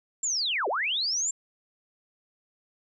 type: linear two-way sweep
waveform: sine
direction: down then up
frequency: 7459 to 351 to 7459 Hz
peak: -25 dBFS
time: 0.23-1.31 s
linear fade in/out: 5 ms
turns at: 0.68 s
effects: none